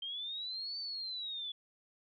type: linear two-way sweep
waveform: sine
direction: up then down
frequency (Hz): 3143 to 4573 to 3411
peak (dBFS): -38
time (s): 0.02-1.52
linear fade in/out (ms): 5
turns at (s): 0.79
effects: none